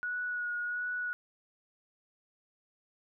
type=tone with vibrato; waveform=sine; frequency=1459 Hz; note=F#6; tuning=25 cents flat; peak=-32 dBFS; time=0.03-1.13 s; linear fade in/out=0 ms; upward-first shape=sine; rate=1.4 Hz; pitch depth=18 cents each way; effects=none